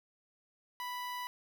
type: tone with notch filter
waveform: sawtooth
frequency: 987.8 Hz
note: B5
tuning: in tune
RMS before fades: -40 dBFS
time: 0.8-1.27 s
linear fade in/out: 0 ms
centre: 7500 Hz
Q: 1.3
effects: none